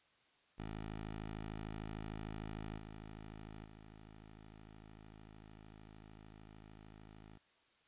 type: tone with level steps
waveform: 10% pulse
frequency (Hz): 53.3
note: G#1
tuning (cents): +46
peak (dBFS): -35 / -41 / -47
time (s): 0.58-7.38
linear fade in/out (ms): 10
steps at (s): 2.77 / 3.64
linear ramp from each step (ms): 20
effects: white hiss -72 dBFS RMS until 7.87 s + resampled to 8000 Hz